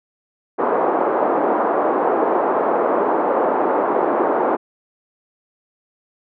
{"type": "band-pass noise", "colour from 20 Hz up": "pink", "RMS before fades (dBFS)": -18, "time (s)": [0.58, 4.57], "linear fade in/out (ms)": 20, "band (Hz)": [330, 1100], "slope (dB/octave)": 24, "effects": []}